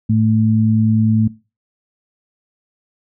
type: tone pair together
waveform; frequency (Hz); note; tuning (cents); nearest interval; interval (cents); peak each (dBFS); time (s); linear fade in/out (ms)
sine; 110 / 220; A2 / A3; 0 / 0; octave; 1200; -14; 0.09-1.28; 10
effects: noise-tail reverb RT60 0.3 s tail -20 dB re dry